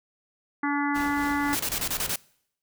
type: harmonic tone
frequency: 287 Hz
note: D4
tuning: 40 cents flat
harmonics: 1 / 3 / 4 / 5 / 6 / 7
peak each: -26 / -31 / -32 / -33 / -34 / -34 dBFS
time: 0.63-1.55 s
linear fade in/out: 5 ms
type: noise with tremolo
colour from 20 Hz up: pink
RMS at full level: -37 dBFS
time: 0.94-2.16 s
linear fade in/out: 20 ms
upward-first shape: sine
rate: 3.9 Hz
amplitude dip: 45%
type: noise bursts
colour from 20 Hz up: white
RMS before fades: -28 dBFS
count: 7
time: 1.53-2.158 s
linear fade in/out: 0 ms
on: 64 ms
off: 30 ms
effects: noise-tail reverb RT60 0.7 s tail -24 dB re dry